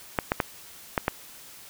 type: clicks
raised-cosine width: 0.5 ms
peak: -7 dBFS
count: 5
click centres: 0.188 / 0.319 / 0.402 / 0.978 / 1.081 s
effects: white hiss -47 dBFS RMS until 1.69 s